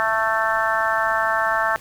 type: harmonic tone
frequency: 221.6 Hz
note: A3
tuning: 13 cents sharp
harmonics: 3 / 4 / 5 / 6 / 7 / 8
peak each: -25 / -25 / -25 / -25 / -25 / -25 dBFS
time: 0-1.76 s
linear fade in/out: 0 ms
effects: pink hiss -44 dBFS RMS until 1.8 s